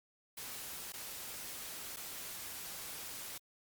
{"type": "noise with dropouts", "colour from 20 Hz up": "white", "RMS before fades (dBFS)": -45, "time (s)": [0.37, 3.38], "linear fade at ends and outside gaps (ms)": 5, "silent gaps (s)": [[0.923, 0.936], [1.963, 1.968]], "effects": ["Opus 48 kbps"]}